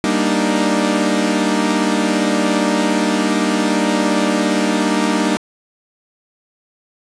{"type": "chord", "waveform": "sawtooth", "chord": "Eb major seventh", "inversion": "first", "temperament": "equal", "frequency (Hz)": [196, 233.1, 293.7, 311.1], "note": ["G3", "Bb3", "D4", "Eb4"], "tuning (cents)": [0, 0, 0, 0], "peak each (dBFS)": -16, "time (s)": [0.04, 5.37], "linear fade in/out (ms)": 0, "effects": ["resampled to 22050 Hz", "7-bit"]}